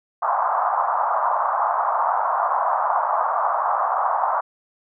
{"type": "band-pass noise", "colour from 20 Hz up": "white", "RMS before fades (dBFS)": -21, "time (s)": [0.22, 4.41], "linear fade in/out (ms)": 10, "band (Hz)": [670, 1200], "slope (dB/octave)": 48, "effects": []}